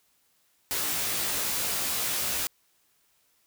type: noise with comb filter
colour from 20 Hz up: white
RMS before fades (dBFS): -29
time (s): 0.71-2.47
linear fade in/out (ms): 0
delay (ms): 17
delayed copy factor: +0.95
effects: white hiss -68 dBFS RMS until 3.46 s